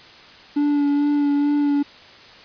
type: tone with vibrato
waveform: triangle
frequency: 288.9 Hz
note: D4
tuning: 28 cents flat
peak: -14 dBFS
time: 0.56-1.83 s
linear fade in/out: 10 ms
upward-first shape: sine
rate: 2.3 Hz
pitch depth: 18 cents each way
effects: white hiss -44 dBFS RMS until 2.44 s + resampled to 11025 Hz